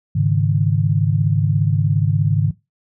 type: chord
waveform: sine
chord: Ab suspended fourth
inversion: none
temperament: equal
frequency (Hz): 103.83 / 138.59 / 155.56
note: Ab2 / Db3 / Eb3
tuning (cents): 0 / 0 / 0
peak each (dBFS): -18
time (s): 0.15-2.51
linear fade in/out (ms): 10
effects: noise-tail reverb RT60 0.2 s tail -17 dB re dry